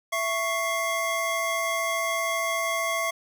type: tone cluster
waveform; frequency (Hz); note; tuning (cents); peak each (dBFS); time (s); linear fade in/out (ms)
square; 665 / 1110 / 2108; E5 / C#6 / C7; +15 / +2 / +12; -30; 0.12-3.11; 10
effects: none